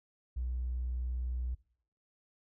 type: tone with tanh clipping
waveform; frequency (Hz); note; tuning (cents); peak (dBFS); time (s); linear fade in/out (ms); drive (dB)
triangle; 61.74; B1; 0; -32; 0.36-1.55; 10; 2
effects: noise-tail reverb RT60 0.6 s tail -22 dB re dry